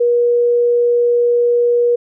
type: tone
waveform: sine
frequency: 479.5 Hz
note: A#4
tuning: 49 cents sharp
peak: -10 dBFS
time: 0-1.96 s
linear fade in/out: 10 ms
effects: none